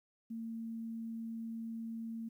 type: tone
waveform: sine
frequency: 227.1 Hz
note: A#3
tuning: 45 cents flat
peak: -39 dBFS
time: 0.3-2.29 s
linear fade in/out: 10 ms
effects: 12-bit